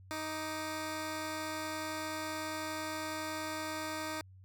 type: tone pair together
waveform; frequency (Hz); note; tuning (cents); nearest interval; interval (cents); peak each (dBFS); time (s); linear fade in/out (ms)
10% pulse; 312.3 / 1179; D#4 / D6; +7 / +6; octave + major seventh; 2299; -29 / -38; 0.11-4.21; 0
effects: added 94 Hz sine -53 dBFS peak until 4.44 s